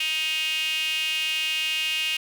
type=tone with high-pass filter; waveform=sawtooth; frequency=314.3 Hz; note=D#4; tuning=18 cents sharp; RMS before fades=-26 dBFS; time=0-2.17 s; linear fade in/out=5 ms; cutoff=2700 Hz; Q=9.8; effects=none